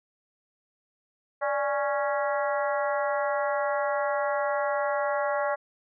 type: harmonic tone with a mistuned harmonic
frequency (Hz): 277.2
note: C#4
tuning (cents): 0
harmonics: 2 / 3 / 4 / 5 / 6 / 7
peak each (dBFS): -27 / -31 / -33 / -35 / -37 / -38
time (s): 1.41-5.56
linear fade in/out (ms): 20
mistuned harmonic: 2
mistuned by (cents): +92
effects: none